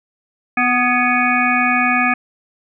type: harmonic tone with a mistuned harmonic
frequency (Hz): 247.8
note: B3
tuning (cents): +6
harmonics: 1 / 3 / 5 / 7 / 9 / 10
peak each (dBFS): -20 / -20 / -20 / -20 / -20 / -20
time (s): 0.57-2.14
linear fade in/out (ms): 5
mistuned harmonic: 7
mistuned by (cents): -47
effects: none